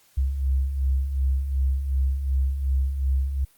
sine beating tone pair, 64.8 / 67.5 Hz, C2 / C#2, -16 / -45 cents, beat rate 2.7 Hz, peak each -29 / -21 dBFS, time 0.17-3.45 s, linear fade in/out 10 ms, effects white hiss -59 dBFS RMS until 3.57 s + Opus 48 kbps

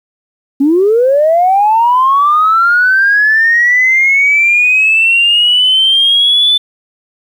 sine linear sweep, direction up, 265.4 to 3520 Hz, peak -5 dBFS, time 0.6-6.58 s, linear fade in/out 10 ms, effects tanh soft clip ceiling -1 dBFS + 7-bit

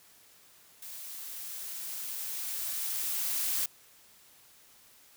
blue noise with level ramp, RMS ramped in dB -44 to -30 dBFS, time 0.82-3.66 s, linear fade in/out 5 ms, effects white hiss -59 dBFS RMS until 5.16 s

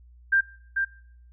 sine tone with echo, 1586 Hz, G6, 20 cents sharp, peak -17 dBFS, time 0.32-0.41 s, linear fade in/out 10 ms, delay 440 ms, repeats 1, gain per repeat -5 dB, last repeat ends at 0.85 s, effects noise-tail reverb RT60 0.6 s tail -21 dB re dry + added 60 Hz sine -49 dBFS peak until 1.32 s

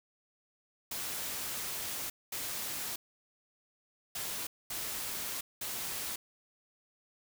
white noise bursts at uneven times, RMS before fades -38 dBFS, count 5, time 0.91-2.1 / 2.32-2.96 / 4.15-4.47 / 4.7-5.41 / 5.61-6.16 s, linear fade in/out 5 ms, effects none

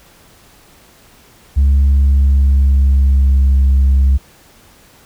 sine tone with pitch glide, 69.3 to 67.33 Hz, C#2 to C#2, 0 to -50 cents, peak -5 dBFS, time 1.56-4.18 s, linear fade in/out 20 ms, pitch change -50 cents, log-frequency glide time 1.83-3.53 s, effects tanh soft clip ceiling -6 dBFS + pink hiss -46 dBFS RMS until 5.05 s

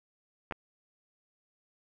clicks, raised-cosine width 0.5 ms, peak -20 / -22 dBFS, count 2, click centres 0.511 / 0.523 s, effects none

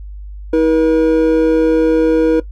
triangle tone pair together, 320.4 / 480 Hz, E4 / B4, -49 / -49 cents, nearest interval perfect fifth, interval 700 cents, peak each -10 dBFS, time 0.53-2.4 s, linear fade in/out 5 ms, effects noise-tail reverb RT60 0.1 s tail -17 dB re dry + added 50 Hz sine -27 dBFS peak until 2.51 s

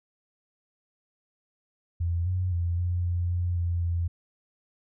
sine tone with pitch steps, 85.4 / 91.6 / 86.1 / 88.4 / 87.5 / 88.2 / 86.3 / 85.6 Hz, F2 / F#2 / F2 / F2 / F2 / F2 / F2 / F2, -38 / -17 / -24 / +22 / +4 / +18 / -20 / -34 cents, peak -24 dBFS, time 2-4.08 s, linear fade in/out 10 ms, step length 260 ms, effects none

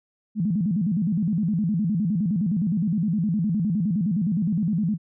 sine tone with vibrato, 188.1 Hz, F#3, 29 cents sharp, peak -20 dBFS, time 0.35-4.98 s, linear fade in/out 50 ms, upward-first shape square, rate 9.7 Hz, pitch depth 220 cents each way, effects none

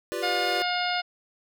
square chord, G dominant seventh, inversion third, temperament equal, 349.2 / 392 / 493.9 / 587.3 Hz, F4 / G4 / B4 / D5, 0 / 0 / 0 / 0 cents, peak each -35 dBFS, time 0.12-0.62 s, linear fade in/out 0 ms
harmonic tone, 715 Hz, F5, 41 cents sharp, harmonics 1 / 2 / 3 / 4 / 5 / 6 / 7, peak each -28 / -31 / -33 / -34 / -35 / -36 / -36 dBFS, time 0.22-1.02 s, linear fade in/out 20 ms
effects none

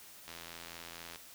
click train, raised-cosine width 0.2 ms, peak -28 dBFS, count 75, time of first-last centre 0.28-1.159 s, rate 84.2 Hz, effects white hiss -54 dBFS RMS until 1.34 s

